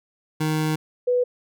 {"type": "tone pair in turn", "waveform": ["25% pulse", "sine"], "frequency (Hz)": [155.56, 493.9], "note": ["D#3", "B4"], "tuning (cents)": [0, 0], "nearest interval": "octave + minor sixth", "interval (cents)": 2000, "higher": "second", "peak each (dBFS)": [-17, -17], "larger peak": "neither", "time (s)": [[0.4, 0.76], [1.07, 1.24]], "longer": "first", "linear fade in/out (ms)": 10, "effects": []}